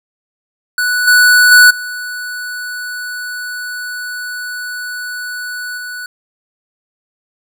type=tone with level steps; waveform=square; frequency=1480 Hz; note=F#6; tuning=in tune; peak=-13 / -6 / -3 / -22 / -24 dBFS; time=0.78-6.06 s; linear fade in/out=2 ms; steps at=1.07 / 1.51 / 1.7 / 5.77 s; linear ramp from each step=10 ms; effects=none